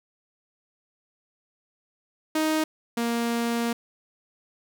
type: tone pair in turn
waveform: sawtooth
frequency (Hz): 312.6 / 234.2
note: D#4 / A#3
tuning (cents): +8 / +8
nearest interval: perfect fourth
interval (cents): 500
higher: first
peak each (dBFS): -18 / -20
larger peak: first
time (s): 2.35-2.64 / 2.97-3.73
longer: second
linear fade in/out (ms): 5
effects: none